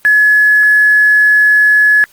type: tone with quantisation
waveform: sine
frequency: 1700 Hz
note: G#6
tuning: 40 cents sharp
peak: -5 dBFS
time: 0.05-2.04 s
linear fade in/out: 0 ms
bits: 5
effects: white hiss -47 dBFS RMS until 2.12 s + Opus 24 kbps